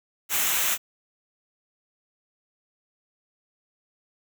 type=noise with comb filter; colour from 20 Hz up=white; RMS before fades=-24 dBFS; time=0.29-0.78 s; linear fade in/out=50 ms; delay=0.21 ms; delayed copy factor=-0.6; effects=none